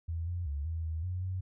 sine tone with pitch steps, 82.8 / 87.6 / 71.5 / 81.8 / 80.2 / 90.8 / 92.9 Hz, E2 / F2 / D2 / E2 / E2 / F#2 / F#2, +8 / +6 / -46 / -13 / -47 / -32 / +7 cents, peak -32 dBFS, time 0.08-1.41 s, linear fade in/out 10 ms, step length 190 ms, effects none

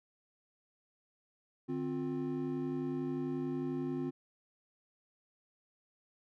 triangle tone cluster, 149.5 / 262.8 / 354 Hz, D3 / C4 / F4, +31 / +8 / +23 cents, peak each -40 / -34 / -37 dBFS, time 1.68-4.11 s, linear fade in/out 20 ms, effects none

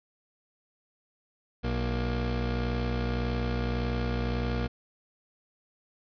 25% pulse tone pair together, 61.74 / 237 Hz, B1 / A#3, 0 / +29 cents, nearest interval octave + major seventh, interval 2329 cents, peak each -25 / -29 dBFS, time 1.63-4.68 s, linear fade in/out 20 ms, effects resampled to 11025 Hz

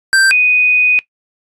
square / sine tone pair in turn, 1568 / 2489 Hz, G6 / D#7, 0 / 0 cents, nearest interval minor sixth, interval 800 cents, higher second, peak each -8 dBFS, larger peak neither, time 0.13-0.31 / 0.31-0.99 s, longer second, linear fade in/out 0 ms, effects noise-tail reverb RT60 0.1 s tail -19 dB re dry + resampled to 24000 Hz

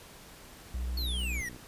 triangle tone, 61.74 Hz, B1, in tune, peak -29 dBFS, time 0.74-1.41 s, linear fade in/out 5 ms
square exponential sweep, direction down, 4435 to 1846 Hz, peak -35 dBFS, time 0.97-1.49 s, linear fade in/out 5 ms
click train, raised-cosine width 3 ms, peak -35 dBFS, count 36, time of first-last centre 0.99-1.563 s, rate 61.1 Hz
effects pink hiss -51 dBFS RMS until 1.67 s + resampled to 32000 Hz

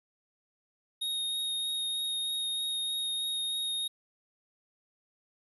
square tone with vibrato, 3729 Hz, A#7, in tune, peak -31 dBFS, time 1.01-3.88 s, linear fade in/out 10 ms, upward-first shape sine, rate 3.2 Hz, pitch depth 9 cents each way, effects 11-bit

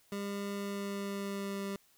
25% pulse tone with pitch glide, 200.9 to 197.91 Hz, G3 to G3, +43 to +17 cents, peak -32 dBFS, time 0.12-1.76 s, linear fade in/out 2 ms, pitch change -26 cents, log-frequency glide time 0.55-1.65 s, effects white hiss -67 dBFS RMS until 1.97 s

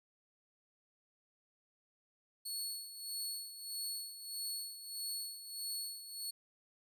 20% pulse tone with tremolo, 4392 Hz, C#8, 17 cents flat, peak -32 dBFS, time 2.45-6.31 s, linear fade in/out 10 ms, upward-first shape sine, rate 1.6 Hz, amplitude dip 70%, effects none

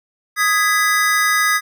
square chord, G# minor, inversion second, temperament just, 1245.9 / 1661.2 / 1993.5 Hz, D#6 / G#6 / B6, +2 / 0 / +16 cents, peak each -19 dBFS, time 0.36-1.61 s, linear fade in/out 50 ms, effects none

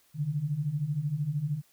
sine beating tone pair, 138.59 / 151.59 Hz, C#3 / D#3, 0 / -45 cents, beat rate 13 Hz, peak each -33 / -29 dBFS, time 0.14-1.62 s, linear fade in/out 50 ms, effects white hiss -65 dBFS RMS until 1.72 s

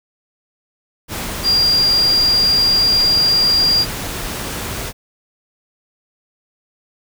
sine tone in noise, 4786 Hz, D8, 32 cents sharp, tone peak -11 dBFS, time 1.43-3.86 s, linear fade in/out 50 ms, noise pink, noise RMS -25 dBFS, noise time 1.08-4.93 s, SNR +11 dB, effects none

